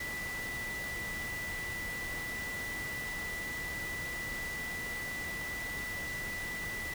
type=tone in noise; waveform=sine; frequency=1975.5 Hz; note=B6; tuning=in tune; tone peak=-37 dBFS; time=0-6.94 s; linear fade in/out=5 ms; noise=pink; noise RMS=-43 dBFS; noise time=0-6.94 s; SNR=+3 dB; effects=none